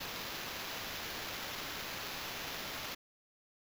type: noise with sample-and-hold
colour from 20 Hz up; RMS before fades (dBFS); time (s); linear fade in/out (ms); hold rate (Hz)
blue; -42; 0-2.95; 10; 8820
effects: none